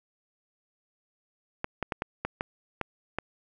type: clicks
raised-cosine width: 0.5 ms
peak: -14 dBFS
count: 8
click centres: 1.644 / 1.827 / 1.922 / 2.021 / 2.25 / 2.409 / 2.813 / 3.186 s
effects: none